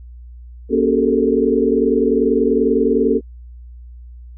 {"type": "tone cluster", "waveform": "sine", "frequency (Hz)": [237.8, 280.3, 380.5, 430.9, 451.1], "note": ["A#3", "C#4", "F#4", "A4", "A4"], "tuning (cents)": [35, 19, 48, -36, 43], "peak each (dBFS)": -19, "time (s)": [0.69, 3.21], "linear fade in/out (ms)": 50, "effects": ["added 60 Hz sine -34 dBFS peak until 4.37 s"]}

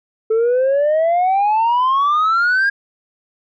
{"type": "exponential sweep", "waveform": "sine", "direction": "up", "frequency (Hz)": [435.8, 1639], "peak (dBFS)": -10, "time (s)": [0.3, 2.7], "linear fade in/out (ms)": 10, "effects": ["tanh soft clip ceiling -11 dBFS"]}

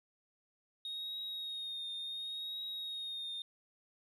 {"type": "tone with vibrato", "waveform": "sine", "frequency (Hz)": 3729, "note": "A#7", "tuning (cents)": 0, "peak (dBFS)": -37, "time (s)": [0.85, 3.42], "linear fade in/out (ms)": 2, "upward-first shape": "triangle", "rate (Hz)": 0.7, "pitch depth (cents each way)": 39, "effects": ["tanh soft clip ceiling -37 dBFS", "13-bit"]}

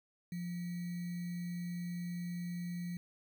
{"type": "tone with sample-and-hold", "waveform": "sine", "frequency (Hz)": 175, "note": "F3", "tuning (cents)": 4, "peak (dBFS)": -37, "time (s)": [0.32, 2.97], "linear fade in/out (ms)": 2, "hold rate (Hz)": 2100, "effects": []}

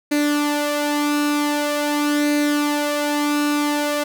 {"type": "tone with flanger", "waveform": "sawtooth", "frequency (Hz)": 293.7, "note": "D4", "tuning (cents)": 0, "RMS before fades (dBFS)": -20, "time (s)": [0.11, 4.04], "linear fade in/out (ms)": 10, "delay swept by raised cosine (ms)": [0.46, 2.66], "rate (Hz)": 0.45, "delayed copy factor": 0.55, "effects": []}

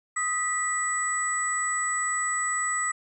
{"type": "tone cluster", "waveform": "sine", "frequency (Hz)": [1258, 1958, 7900], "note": ["D#6", "B6", "B8"], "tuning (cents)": [19, -15, 0], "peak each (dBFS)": -29, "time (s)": [0.16, 2.92], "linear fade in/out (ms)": 10, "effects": []}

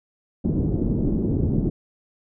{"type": "low-pass noise", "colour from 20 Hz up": "white", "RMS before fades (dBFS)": -22, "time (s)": [0.44, 1.7], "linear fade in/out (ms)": 10, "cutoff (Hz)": 310, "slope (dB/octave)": 24, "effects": []}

